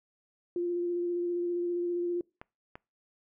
sine tone with vibrato, 349.2 Hz, F4, in tune, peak -28 dBFS, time 0.56-2.21 s, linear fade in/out 2 ms, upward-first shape square, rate 15 Hz, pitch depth 12 cents each way
clicks, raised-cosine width 0.5 ms, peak -28 dBFS, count 2, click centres 2.415 / 2.755 s
effects noise-tail reverb RT60 0.3 s tail -26 dB re dry

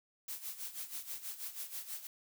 blue noise with tremolo, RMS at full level -41 dBFS, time 0.28-2.07 s, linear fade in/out 2 ms, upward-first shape sine, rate 6.2 Hz, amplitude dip 75%, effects none

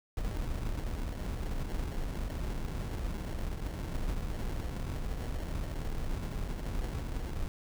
brown noise with sample-and-hold, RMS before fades -35 dBFS, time 0.17-7.48 s, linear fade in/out 2 ms, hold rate 1225 Hz, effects none

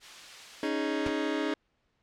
blue noise, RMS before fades -38 dBFS, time 0-0.71 s, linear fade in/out 50 ms
sawtooth chord, C# suspended second, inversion none, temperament just, 277.2 / 311.8 / 415.8 Hz, C#4 / D#4 / G#4, 0 / +4 / +2 cents, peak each -29 / -27 / -30 dBFS, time 0.63-1.54 s, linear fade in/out 2 ms
pink noise with exponential decay, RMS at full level -29 dBFS, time 1.06-1.15 s, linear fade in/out 0 ms, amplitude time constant 18 ms
effects pink hiss -74 dBFS RMS until 2.02 s + low-pass 4000 Hz 12 dB/octave

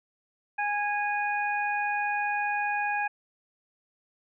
harmonic tone, 825 Hz, G#5, 12 cents flat, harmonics 1 / 2 / 3, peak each -28 / -31 / -33 dBFS, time 0.58-3.08 s, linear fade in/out 10 ms, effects none

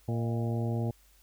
harmonic tone with a mistuned harmonic, 116 Hz, A#2, 8 cents flat, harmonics 1 / 2 / 3 / 4 / 5 / 6 / 7, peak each -29 / -35 / -39 / -41 / -43 / -45 / -46 dBFS, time 0.08-0.91 s, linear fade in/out 5 ms, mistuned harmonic 5, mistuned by +61 cents, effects added 50 Hz sine -61 dBFS peak until 1.22 s + white hiss -64 dBFS RMS until 1.22 s

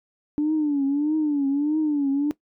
sine tone with vibrato, 292.8 Hz, D4, 5 cents flat, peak -18 dBFS, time 0.38-2.31 s, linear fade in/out 0 ms, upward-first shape triangle, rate 1.6 Hz, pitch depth 130 cents each way, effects noise-tail reverb RT60 0.1 s tail -19 dB re dry + tanh soft clip ceiling -15 dBFS

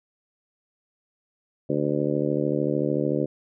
harmonic tone, 73.42 Hz, D2, in tune, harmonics 2 / 3 / 4 / 5 / 6 / 7 / 8, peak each -29 / -31 / -27 / -28 / -32 / -29 / -33 dBFS, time 1.69-3.26 s, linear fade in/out 10 ms, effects none

